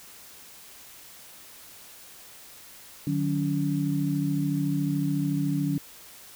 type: tone cluster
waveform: sine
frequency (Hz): 151.5 / 185.3 / 282.6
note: D#3 / F#3 / C#4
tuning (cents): -46 / +3 / +34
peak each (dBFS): -27 / -31 / -27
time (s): 3.07-5.78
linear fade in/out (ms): 2
effects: white hiss -48 dBFS RMS until 6.35 s